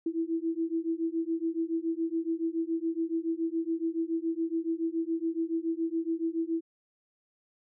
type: beating tone pair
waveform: sine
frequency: 325.5 / 332.6 Hz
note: E4 / E4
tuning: -22 / +16 cents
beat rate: 7.1 Hz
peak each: -31 dBFS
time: 0.06-6.61 s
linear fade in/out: 5 ms
effects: none